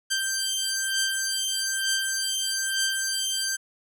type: beating tone pair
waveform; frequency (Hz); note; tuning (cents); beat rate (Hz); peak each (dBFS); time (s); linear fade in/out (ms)
10% pulse; 1568 / 1569.1; G6 / G6; 0 / +1; 1.1; -19; 0.1-3.57; 20
effects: none